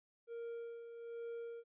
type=tone with tremolo; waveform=triangle; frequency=466.2 Hz; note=A#4; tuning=in tune; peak=-40 dBFS; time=0.27-1.64 s; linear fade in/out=50 ms; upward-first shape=sine; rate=1.2 Hz; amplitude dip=55%; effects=resampled to 8000 Hz